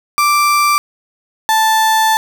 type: tone pair in turn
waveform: 35% pulse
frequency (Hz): 1174.7 / 880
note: D6 / A5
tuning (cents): 0 / 0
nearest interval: perfect fourth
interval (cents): 500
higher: first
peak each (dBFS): -8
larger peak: neither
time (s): 0.18-0.78 / 1.49-2.17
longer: second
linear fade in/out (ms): 0
effects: none